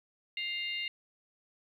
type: harmonic tone with a mistuned harmonic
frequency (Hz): 701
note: F5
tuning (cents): +6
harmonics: 3 / 4 / 5 / 6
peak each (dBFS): -37 / -36 / -45 / -47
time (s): 0.37-0.88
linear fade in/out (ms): 2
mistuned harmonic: 5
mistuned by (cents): +96
effects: 11-bit